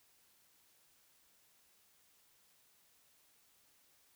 silence, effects white hiss -70 dBFS RMS until 4.15 s

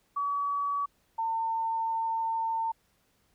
sine tone pair in turn, 1138 / 903.2 Hz, C#6 / A5, +45 / +45 cents, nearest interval major third, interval 400 cents, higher first, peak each -27 / -27 dBFS, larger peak neither, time 0.16-0.86 / 1.18-2.72 s, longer second, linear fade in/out 10 ms, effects pink hiss -70 dBFS RMS until 3.34 s

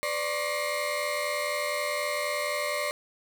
35% pulse tone cluster, 504 / 588 / 1087 / 1897 / 2123 Hz, B4 / D5 / C#6 / A#6 / C7, +35 / +2 / -34 / +30 / +25 cents, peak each -37 / -29 / -35 / -37 / -32 dBFS, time 0.03-2.91 s, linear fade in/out 0 ms, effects none

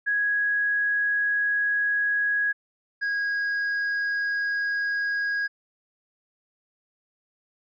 sine / triangle tone pair in turn, 1661.2 / 1645 Hz, G#6 / G#6, 0 / -17 cents, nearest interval unison, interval 17 cents, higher first, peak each -21 / -22 dBFS, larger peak first, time 0.06-2.53 / 3.01-5.48 s, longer neither, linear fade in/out 20 ms, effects resampled to 16000 Hz

